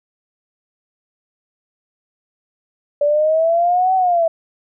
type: exponential two-way sweep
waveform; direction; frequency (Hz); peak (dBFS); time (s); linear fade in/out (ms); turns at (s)
sine; up then down; 576 to 761 to 650; -12; 3.01-4.28; 5; 3.95
effects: none